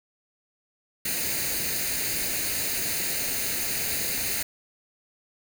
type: noise with comb filter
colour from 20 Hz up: white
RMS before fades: -28 dBFS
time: 1.05-4.43 s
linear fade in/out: 5 ms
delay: 0.45 ms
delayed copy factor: +0.65
effects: none